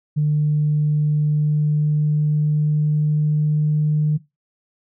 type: tone with pitch glide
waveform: sine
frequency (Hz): 150 to 151.66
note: D3 to D#3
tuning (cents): +37 to -44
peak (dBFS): -14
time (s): 0.16-4.18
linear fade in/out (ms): 20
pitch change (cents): +19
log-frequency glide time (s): 1.23-4.06
effects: noise-tail reverb RT60 0.2 s tail -17 dB re dry + tanh soft clip ceiling -10 dBFS